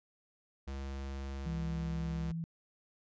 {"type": "tone", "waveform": "square", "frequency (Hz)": 68.1, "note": "C#2", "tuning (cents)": -30, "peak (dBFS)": -39, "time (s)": [0.67, 2.32], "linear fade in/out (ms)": 10}
{"type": "tone with vibrato", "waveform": "sine", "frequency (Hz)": 164.81, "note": "E3", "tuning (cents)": 0, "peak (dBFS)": -35, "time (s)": [1.46, 2.44], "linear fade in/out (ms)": 0, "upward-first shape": "triangle", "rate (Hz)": 8.9, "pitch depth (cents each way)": 9}
{"effects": ["resampled to 16000 Hz"]}